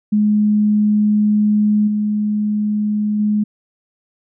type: tone with level steps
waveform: sine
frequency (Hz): 210.1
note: G#3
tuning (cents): +20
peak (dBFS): -11 / -15 / -13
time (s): 0.12-3.44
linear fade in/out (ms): 10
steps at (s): 1.87 / 3.19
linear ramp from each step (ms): 10
effects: none